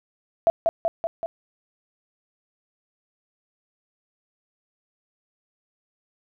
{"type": "tone with echo", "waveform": "sine", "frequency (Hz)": 666, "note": "E5", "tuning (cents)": 18, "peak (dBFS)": -13, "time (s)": [0.47, 0.5], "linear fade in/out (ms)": 0, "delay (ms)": 190, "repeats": 4, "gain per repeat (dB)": -3, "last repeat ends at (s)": 1.26, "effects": []}